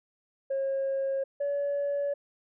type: tone pair in turn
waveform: sine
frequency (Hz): 542 / 569.1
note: C#5 / C#5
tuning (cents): -39 / +45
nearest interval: minor second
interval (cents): 84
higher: second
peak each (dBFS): -25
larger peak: neither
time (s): 0.5-1.24 / 1.4-2.14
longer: neither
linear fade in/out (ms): 10
effects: tanh soft clip ceiling -24 dBFS